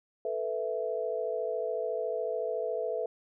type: chord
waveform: sine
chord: A suspended second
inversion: none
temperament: equal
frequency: 440 / 493.9 / 659.3 Hz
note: A4 / B4 / E5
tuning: 0 / 0 / 0 cents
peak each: -34 dBFS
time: 0.25-3.06 s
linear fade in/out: 2 ms
effects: none